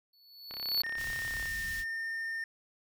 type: tone with exponential growth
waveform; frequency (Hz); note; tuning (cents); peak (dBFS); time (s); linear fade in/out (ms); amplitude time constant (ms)
square; 4435; C#8; 0; -25; 0.13-0.82; 5; 150
type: click train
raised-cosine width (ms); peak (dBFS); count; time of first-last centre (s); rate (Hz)
0.3; -28; 33; 0.51-1.457; 33.8
type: tone with pitch glide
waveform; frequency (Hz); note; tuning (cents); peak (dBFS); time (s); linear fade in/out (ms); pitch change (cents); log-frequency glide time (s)
triangle; 1830 to 1814.2; A#6 to A#6; -32 to -47; -32; 0.84-2.44; 2; -15; 1.24-1.61
type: band-stop noise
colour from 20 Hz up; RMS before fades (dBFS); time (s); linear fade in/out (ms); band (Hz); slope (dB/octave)
pink; -43; 0.96-1.85; 50; 120 to 2500; 12
effects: none